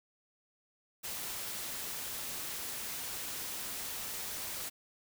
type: noise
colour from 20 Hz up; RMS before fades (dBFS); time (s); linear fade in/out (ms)
white; -40; 1.03-4.7; 20
effects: none